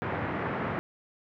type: band-pass noise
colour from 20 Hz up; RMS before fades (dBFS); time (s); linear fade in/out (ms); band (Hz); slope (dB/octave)
pink; -32; 0.02-0.79; 0; 100 to 2000; 24
effects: none